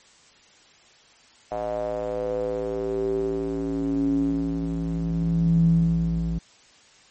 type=tone with band-pass filter sweep; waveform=square; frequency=55.8 Hz; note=A1; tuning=25 cents sharp; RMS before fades=-24 dBFS; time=1.51-6.39 s; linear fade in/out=10 ms; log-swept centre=670 to 130 Hz; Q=6.6; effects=white hiss -54 dBFS RMS until 7.1 s + MP3 32 kbps